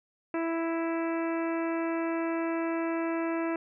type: harmonic tone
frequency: 330.4 Hz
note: E4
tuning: 4 cents sharp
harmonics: 1 / 2 / 3 / 4 / 5 / 6 / 7 / 8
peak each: -29 / -35 / -39 / -41 / -43 / -45 / -46 / -47 dBFS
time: 0.34-3.56 s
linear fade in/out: 2 ms
effects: none